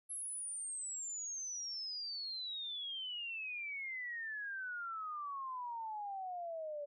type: exponential sweep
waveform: sine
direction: down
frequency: 11140 to 572 Hz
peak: -40 dBFS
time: 0.09-6.86 s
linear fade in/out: 20 ms
effects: none